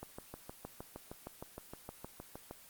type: click train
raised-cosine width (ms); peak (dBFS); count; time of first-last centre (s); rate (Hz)
1; -29; 17; 0.03-2.511; 6.45
effects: white hiss -57 dBFS RMS until 2.69 s + Opus 24 kbps